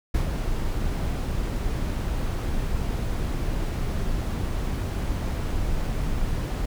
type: noise with ADSR envelope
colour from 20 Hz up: brown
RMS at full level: -22 dBFS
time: 0.14-6.66 s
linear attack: 8 ms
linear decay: 110 ms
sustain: -4 dB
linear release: 8 ms
effects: none